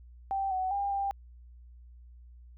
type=tone with pitch steps; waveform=sine; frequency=781 / 749 / 801 / 793 Hz; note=G5 / F#5 / G5 / G5; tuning=-7 / +21 / +37 / +20 cents; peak=-28 dBFS; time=0.31-1.11 s; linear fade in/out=0 ms; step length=200 ms; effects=added 60 Hz sine -49 dBFS peak until 2.57 s